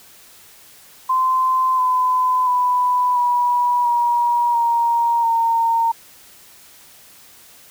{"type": "tone with pitch steps", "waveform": "sine", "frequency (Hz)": [1033, 1012.9, 993.2, 973.9, 955, 936.4, 918.2], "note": ["C6", "B5", "B5", "B5", "A#5", "A#5", "A#5"], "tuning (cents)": [-22, 43, 9, -24, 42, 8, -26], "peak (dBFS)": -14, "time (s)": [1.09, 5.92], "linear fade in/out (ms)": 10, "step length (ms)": 690, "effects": ["white hiss -46 dBFS RMS until 7.7 s"]}